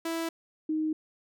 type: tone pair in turn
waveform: sawtooth / sine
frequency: 329.6 / 311.8 Hz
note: E4 / D#4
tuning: 0 / +4 cents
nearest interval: minor second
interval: 96 cents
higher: first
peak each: -26 dBFS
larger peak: neither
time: 0.05-0.29 / 0.69-0.93 s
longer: neither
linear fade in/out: 5 ms
effects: none